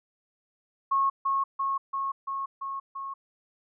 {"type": "tone with echo", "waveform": "sine", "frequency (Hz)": 1092, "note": "C#6", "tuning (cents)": -26, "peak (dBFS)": -21, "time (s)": [0.91, 1.1], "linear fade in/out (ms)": 10, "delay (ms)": 340, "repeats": 6, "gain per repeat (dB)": -2, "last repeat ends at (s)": 3.14, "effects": []}